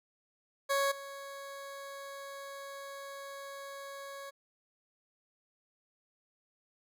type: tone with level steps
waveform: 20% pulse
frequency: 554.4 Hz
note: C#5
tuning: in tune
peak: -23 / -38 dBFS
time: 0.69-4.31 s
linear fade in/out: 20 ms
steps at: 0.91 s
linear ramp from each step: 10 ms
effects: none